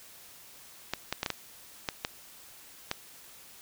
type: clicks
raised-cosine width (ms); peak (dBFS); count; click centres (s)
0.2; -12; 8; 0.936 / 1.126 / 1.231 / 1.262 / 1.303 / 1.888 / 2.049 / 2.914
effects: white hiss -52 dBFS RMS until 3.61 s